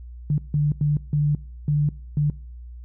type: tone bursts at uneven times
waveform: sine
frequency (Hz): 147.5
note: D3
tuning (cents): +8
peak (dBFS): -17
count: 6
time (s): 0.3-0.38 / 0.54-0.72 / 0.81-0.97 / 1.13-1.35 / 1.68-1.89 / 2.17-2.3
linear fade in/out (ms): 2
effects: noise-tail reverb RT60 0.6 s tail -23 dB re dry + added 60 Hz sine -36 dBFS peak until 2.84 s